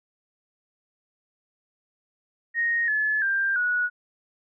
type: tone with pitch steps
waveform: sine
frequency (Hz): 1864.7 / 1719.8 / 1586.2 / 1463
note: A#6 / A6 / G6 / F#6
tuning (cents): 0 / -40 / +20 / -20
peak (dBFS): -21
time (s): 2.54-3.9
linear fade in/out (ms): 50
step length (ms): 340
effects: none